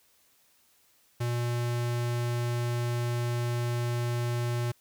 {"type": "tone", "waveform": "square", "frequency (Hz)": 120, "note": "B2", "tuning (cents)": -49, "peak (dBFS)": -28, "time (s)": [1.2, 4.72], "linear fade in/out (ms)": 10, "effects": ["white hiss -65 dBFS RMS until 4.8 s"]}